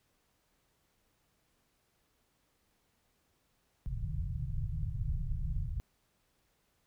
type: low-pass noise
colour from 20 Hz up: pink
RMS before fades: -35 dBFS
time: 3.86-5.8 s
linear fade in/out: 0 ms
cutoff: 160 Hz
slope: 96 dB/octave
effects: pink hiss -75 dBFS RMS until 6.86 s